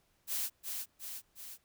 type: noise with echo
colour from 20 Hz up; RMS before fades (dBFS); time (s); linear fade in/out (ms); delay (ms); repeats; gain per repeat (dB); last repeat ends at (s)
blue; -35; 0.27-0.5; 50; 360; 3; -4; 1.58
effects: pink hiss -73 dBFS RMS until 1.64 s